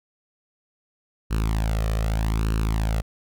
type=tone with flanger; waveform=sawtooth; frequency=54.4 Hz; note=A1; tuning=19 cents flat; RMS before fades=-23 dBFS; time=1.3-3.02 s; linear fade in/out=20 ms; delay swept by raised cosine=0.71 to 1.65 ms; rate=0.82 Hz; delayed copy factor=+0.7; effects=none

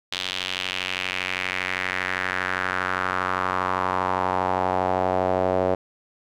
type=tone with band-pass filter sweep; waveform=sawtooth; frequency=92.5 Hz; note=F#2; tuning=in tune; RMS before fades=-25 dBFS; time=0.12-5.75 s; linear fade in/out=5 ms; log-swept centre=3500 to 580 Hz; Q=2.7; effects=none

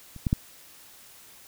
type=clicks; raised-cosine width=5 ms; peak=-29 / -12 / -9 dBFS; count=3; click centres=0.163 / 0.268 / 0.329 s; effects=white hiss -51 dBFS RMS until 1.47 s

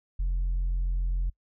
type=tone; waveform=sine; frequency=43.65 Hz; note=F1; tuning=in tune; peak=-22 dBFS; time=0.19-1.3 s; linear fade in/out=10 ms; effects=noise-tail reverb RT60 0.1 s tail -25 dB re dry + tanh soft clip ceiling -23 dBFS

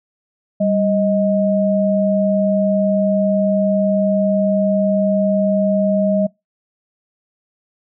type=tone pair together; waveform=sine; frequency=196 / 626 Hz; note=G3 / D#5; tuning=0 / +10 cents; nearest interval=octave + minor sixth; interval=2010 cents; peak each=-16 dBFS; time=0.6-6.27 s; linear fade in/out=10 ms; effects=noise-tail reverb RT60 0.2 s tail -24 dB re dry

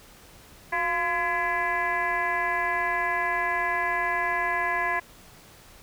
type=tone with frequency modulation; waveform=sine; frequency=1355 Hz; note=E6; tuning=47 cents sharp; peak=-23 dBFS; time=0.72-5 s; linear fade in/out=10 ms; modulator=330 Hz; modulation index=2.3; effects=pink hiss -51 dBFS RMS until 5.82 s

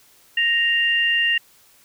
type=tone pair together; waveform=sine; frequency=1864.7 / 2791 Hz; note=A#6 / F7; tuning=0 / -2 cents; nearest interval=perfect fifth; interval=698 cents; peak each=-19 dBFS; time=0.37-1.38 s; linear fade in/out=5 ms; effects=white hiss -54 dBFS RMS until 1.84 s

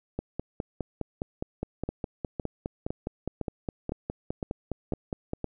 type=two click trains; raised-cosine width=2 ms; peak=-17 / -17 dBFS; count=26 / 8; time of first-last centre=0.19-5.334 / 1.89-5.443 s; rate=4.86 / 1.97 Hz; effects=none

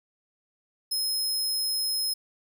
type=tone; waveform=sawtooth; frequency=5140 Hz; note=E8; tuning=45 cents flat; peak=-23 dBFS; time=0.91-2.14 s; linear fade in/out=10 ms; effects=none

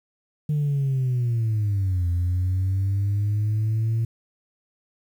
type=linear two-way sweep; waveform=sine; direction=down then up; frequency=151.5 to 86.4 to 114.5 Hz; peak=-18 dBFS; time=0.49-4.05 s; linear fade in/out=5 ms; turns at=2.08 s; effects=tanh soft clip ceiling -18 dBFS + 9-bit

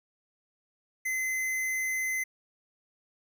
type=tone; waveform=square; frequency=2049 Hz; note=C7; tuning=37 cents flat; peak=-29 dBFS; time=1.05-2.24 s; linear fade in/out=10 ms; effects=none

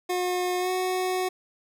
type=tone with pitch glide; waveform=25% pulse; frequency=361 to 369.2 Hz; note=F#4 to F#4; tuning=-43 to -4 cents; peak=-21 dBFS; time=0.09-1.29 s; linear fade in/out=10 ms; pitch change=+39 cents; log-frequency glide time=0.59-0.7 s; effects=none

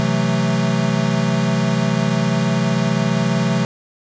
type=chord; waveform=square; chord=F# half-diminished seventh; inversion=second; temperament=equal; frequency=130.81 / 164.81 / 185 / 220 Hz; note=C3 / E3 / F#3 / A3; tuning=0 / 0 / 0 / 0 cents; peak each=-22 dBFS; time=0-3.65 s; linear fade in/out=0 ms; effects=resampled to 16000 Hz + 7-bit

